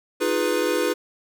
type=chord; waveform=square; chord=F half-diminished seventh; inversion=third; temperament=equal with one note detuned; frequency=311.1 / 353.9 / 415.3 / 493.9 Hz; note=Eb4 / F4 / Ab4 / Cb5; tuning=0 / +23 / 0 / 0 cents; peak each=-28 / -27 / -27 / -25 dBFS; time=0.2-0.94 s; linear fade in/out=20 ms; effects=none